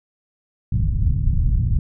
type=low-pass noise; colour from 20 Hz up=pink; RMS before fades=-18 dBFS; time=0.72-1.79 s; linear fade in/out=2 ms; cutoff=140 Hz; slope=24 dB/octave; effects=none